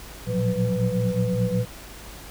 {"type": "tone cluster", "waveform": "sine", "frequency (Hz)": [114.2, 119.4, 177.2, 185.7, 496.6], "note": ["A#2", "A#2", "F3", "F#3", "B4"], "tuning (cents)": [-35, 42, 25, 7, 9], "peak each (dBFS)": -27, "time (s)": [0.26, 1.66], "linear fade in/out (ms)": 50, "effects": ["added 50 Hz sine -44 dBFS peak until 2.3 s", "pink hiss -42 dBFS RMS until 2.3 s"]}